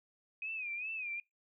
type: tone with vibrato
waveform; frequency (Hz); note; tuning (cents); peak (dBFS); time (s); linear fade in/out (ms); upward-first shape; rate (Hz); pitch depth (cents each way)
sine; 2500; D#7; +8; -37; 0.42-1.2; 2; sine; 2.5; 110
effects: noise-tail reverb RT60 0.2 s tail -24 dB re dry